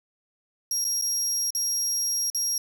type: tone with dropouts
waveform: 30% pulse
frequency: 5620 Hz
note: F8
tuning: 10 cents sharp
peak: -20 dBFS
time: 0.71-2.58 s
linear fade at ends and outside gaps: 2 ms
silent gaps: 0.844-0.849 / 1.014-1.021 / 1.505-1.549 / 2.301-2.347 s
effects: none